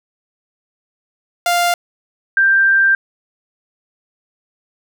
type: tone pair in turn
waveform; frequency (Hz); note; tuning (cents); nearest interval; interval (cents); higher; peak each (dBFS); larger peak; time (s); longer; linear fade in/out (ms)
sawtooth / sine; 698.5 / 1578.1; F5 / G6; 0 / +11; octave + major second; 1411; second; -9; neither; 1.46-1.74 / 2.37-2.95; second; 2
effects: none